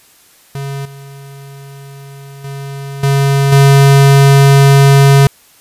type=tone with level steps; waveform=square; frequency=138.59 Hz; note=C#3; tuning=in tune; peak=-20 / -31 / -23 / -9 / -4 dBFS; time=0.55-5.27 s; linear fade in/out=2 ms; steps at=0.85 / 2.44 / 3.03 / 3.52 s; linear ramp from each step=5 ms; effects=white hiss -46 dBFS RMS until 5.6 s + resampled to 32000 Hz